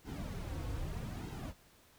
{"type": "noise with flanger", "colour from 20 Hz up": "brown", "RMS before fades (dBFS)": -41, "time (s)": [0.04, 1.54], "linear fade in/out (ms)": 50, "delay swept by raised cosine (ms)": [1.7, 5.1], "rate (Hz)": 0.8, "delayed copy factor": -0.75, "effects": ["pink hiss -64 dBFS RMS until 1.98 s"]}